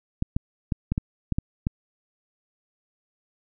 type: clicks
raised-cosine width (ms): 5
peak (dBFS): -11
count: 8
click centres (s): 0.224 / 0.365 / 0.722 / 0.92 / 0.979 / 1.323 / 1.385 / 1.669
effects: none